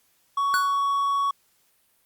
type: tone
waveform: triangle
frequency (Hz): 1119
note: C#6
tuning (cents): +16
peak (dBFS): -19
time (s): 0.37-1.31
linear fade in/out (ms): 5
type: tone with exponential decay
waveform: square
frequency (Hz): 1480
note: F#6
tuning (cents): 0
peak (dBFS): -20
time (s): 0.54-0.82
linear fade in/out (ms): 0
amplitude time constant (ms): 60
effects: white hiss -65 dBFS RMS until 2.05 s + Opus 48 kbps